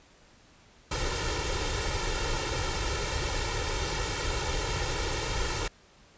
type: noise with comb filter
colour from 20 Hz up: pink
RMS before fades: -30 dBFS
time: 0.91-5.68 s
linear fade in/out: 5 ms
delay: 2.2 ms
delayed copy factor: +0.85
effects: pink hiss -58 dBFS RMS until 6.17 s + resampled to 16000 Hz